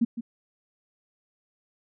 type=tone with echo; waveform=sine; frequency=233.1 Hz; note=A#3; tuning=in tune; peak=-18 dBFS; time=0.01-0.05 s; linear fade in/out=10 ms; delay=160 ms; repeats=1; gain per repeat=-11 dB; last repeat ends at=0.21 s; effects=none